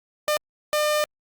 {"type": "tone bursts at uneven times", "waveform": "sawtooth", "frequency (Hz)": 602, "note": "D5", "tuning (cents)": 43, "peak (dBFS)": -16, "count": 2, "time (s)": [[0.28, 0.37], [0.73, 1.04]], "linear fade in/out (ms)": 0, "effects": ["Opus 48 kbps"]}